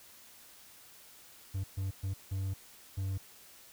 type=tone bursts at uneven times; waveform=triangle; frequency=96.1 Hz; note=G2; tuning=34 cents flat; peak=-30 dBFS; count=5; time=1.54-1.64 / 1.77-1.91 / 2.03-2.14 / 2.31-2.54 / 2.97-3.18 s; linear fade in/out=10 ms; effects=white hiss -56 dBFS RMS until 3.72 s